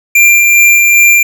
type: tone with tremolo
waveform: square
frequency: 2378 Hz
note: D7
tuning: 21 cents sharp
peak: -3 dBFS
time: 0.15-1.23 s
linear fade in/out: 5 ms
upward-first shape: sine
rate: 2.5 Hz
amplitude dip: 25%
effects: none